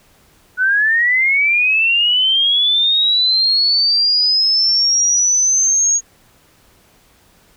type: linear sweep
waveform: sine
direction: up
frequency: 1469 to 6640 Hz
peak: -11 dBFS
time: 0.57-6.01 s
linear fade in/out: 50 ms
effects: pink hiss -52 dBFS RMS until 7.56 s